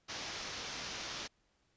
white low-pass noise, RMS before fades -43 dBFS, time 0.08-1.28 s, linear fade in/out 20 ms, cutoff 6200 Hz, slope 48 dB/octave, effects pink hiss -75 dBFS RMS until 1.76 s + resampled to 16000 Hz

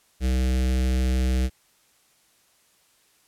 square tone with notch filter, 63.8 Hz, C2, 43 cents flat, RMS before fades -22 dBFS, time 0.2-1.5 s, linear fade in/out 50 ms, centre 1000 Hz, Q 0.79, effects white hiss -62 dBFS RMS until 3.27 s + low-pass 12000 Hz 12 dB/octave

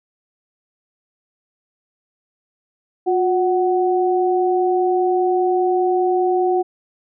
sine tone pair together, 360 / 745 Hz, F#4 / F#5, -47 / +12 cents, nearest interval octave + minor second, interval 1259 cents, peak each -16 / -19 dBFS, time 3.06-6.63 s, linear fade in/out 20 ms, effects none

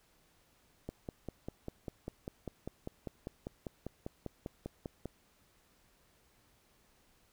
click train, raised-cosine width 2 ms, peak -26 dBFS, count 22, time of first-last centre 0.89-5.057 s, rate 5.04 Hz, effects pink hiss -69 dBFS RMS until 7.32 s

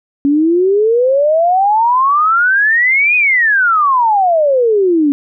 sine exponential two-way sweep, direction up then down, 277.1 to 2512 to 277.1 Hz, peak -8 dBFS, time 0.25-5.12 s, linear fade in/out 0 ms, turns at 3.16 s, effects none

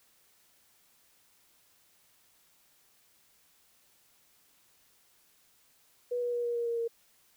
sine tone with pitch steps, 488.1 / 483.9 / 479.7 / 475.6 / 471.5 / 467.4 / 463.4 Hz, B4 / B4 / A#4 / A#4 / A#4 / A#4 / A#4, -20 / -35 / +50 / +35 / +20 / +5 / -10 cents, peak -29 dBFS, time 6.11-6.88 s, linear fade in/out 10 ms, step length 110 ms, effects white hiss -66 dBFS RMS until 7.36 s

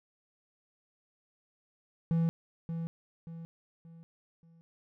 triangle tone with echo, 165.6 Hz, E3, 8 cents sharp, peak -23 dBFS, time 2.11-2.29 s, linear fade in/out 0 ms, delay 580 ms, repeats 4, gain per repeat -8 dB, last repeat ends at 4.61 s, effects none

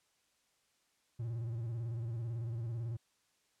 triangle tone with vibrato, 115.9 Hz, A#2, 10 cents flat, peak -34 dBFS, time 1.19-2.97 s, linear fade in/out 10 ms, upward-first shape square, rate 18 Hz, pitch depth 67 cents each way, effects white hiss -75 dBFS RMS until 3.6 s + low-pass 9000 Hz 12 dB/octave

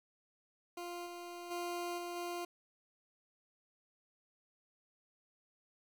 20% pulse tone with level steps, 349.2 Hz, F4, in tune, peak -37 / -40 / -33 / -36 / -34 dBFS, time 0.77-2.45 s, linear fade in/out 5 ms, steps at 1.05 / 1.5 / 1.97 / 2.15 s, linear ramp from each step 20 ms, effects 11-bit

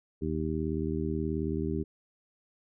harmonic tone, 78.6 Hz, D#2, 18 cents sharp, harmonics 1 / 2 / 3 / 4 / 5, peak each -35 / -35 / -35 / -35 / -35 dBFS, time 0.21-1.84 s, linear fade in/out 20 ms, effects none

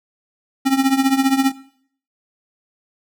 square tone with tremolo, 268.8 Hz, C4, 47 cents sharp, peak -11 dBFS, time 0.65-1.52 s, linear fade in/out 20 ms, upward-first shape triangle, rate 15 Hz, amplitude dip 85%, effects noise-tail reverb RT60 0.6 s tail -18 dB re dry

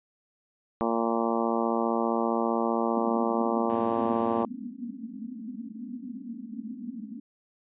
harmonic tone, 115.2 Hz, A#2, 20 cents flat, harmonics 2 / 3 / 4 / 5 / 6 / 7 / 8 / 9 / 10, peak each -29 / -31 / -32 / -33 / -34 / -34 / -35 / -36 / -36 dBFS, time 0.81-4.45 s, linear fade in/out 0 ms
pink band-pass noise, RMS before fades -38 dBFS, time 2.96-7.2 s, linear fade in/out 10 ms, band 210 to 270 Hz, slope 96 dB/octave
10% pulse chord, F# diminished, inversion none, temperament equal with one note detuned, 92.5 / 110 / 128.86 Hz, F#2 / A2 / C3, 0 / 0 / -26 cents, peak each -39 / -34 / -40 dBFS, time 3.69-4.44 s, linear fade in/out 10 ms
effects resampled to 8000 Hz

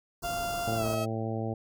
pink band-stop noise, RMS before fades -40 dBFS, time 0.22-0.95 s, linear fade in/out 10 ms, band 1500 to 4500 Hz, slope 96 dB/octave
35% pulse tone with pitch glide, 694 to 643.8 Hz, F5 to E5, -11 to -41 cents, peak -29 dBFS, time 0.23-1.06 s, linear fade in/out 20 ms, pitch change -130 cents, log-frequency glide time 0.76-0.86 s
harmonic tone, 111.8 Hz, A2, 28 cents sharp, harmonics 1 / 2 / 3 / 4 / 5 / 6 / 7, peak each -33 / -36 / -38 / -39 / -40 / -41 / -41 dBFS, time 0.67-1.54 s, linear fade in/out 5 ms
effects none

